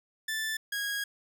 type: tone pair in turn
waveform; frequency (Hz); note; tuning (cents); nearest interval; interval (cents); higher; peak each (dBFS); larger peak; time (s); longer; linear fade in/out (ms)
sawtooth; 1760 / 1644.2; A6 / G#6; 0 / -18; minor second; 118; first; -27; neither; 0.28-0.57 / 0.72-1.04; second; 5
effects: none